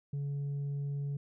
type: tone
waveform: sine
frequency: 141.8 Hz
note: C#3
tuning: 40 cents sharp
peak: -30 dBFS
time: 0.13-1.17 s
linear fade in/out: 5 ms
effects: tanh soft clip ceiling -32 dBFS